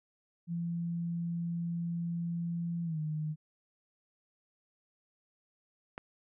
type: tone with pitch glide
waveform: sine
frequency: 170 to 154.1 Hz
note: F3 to D#3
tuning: -46 to -16 cents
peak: -32 dBFS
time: 0.47-3.36 s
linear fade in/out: 50 ms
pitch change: -170 cents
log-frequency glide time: 2.84-2.99 s
type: click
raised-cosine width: 0.5 ms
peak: -25 dBFS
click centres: 5.979 s
effects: none